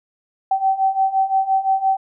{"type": "beating tone pair", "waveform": "sine", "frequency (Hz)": [767, 772.8], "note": ["G5", "G5"], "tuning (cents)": [-38, -25], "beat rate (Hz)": 5.8, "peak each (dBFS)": [-20, -17], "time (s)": [0.51, 1.97], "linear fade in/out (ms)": 5, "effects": []}